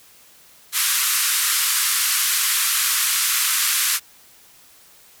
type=band-pass noise; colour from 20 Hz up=white; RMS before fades=-20 dBFS; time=0.72-4 s; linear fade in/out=50 ms; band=1100 to 14000 Hz; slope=48 dB/octave; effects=white hiss -50 dBFS RMS until 5.2 s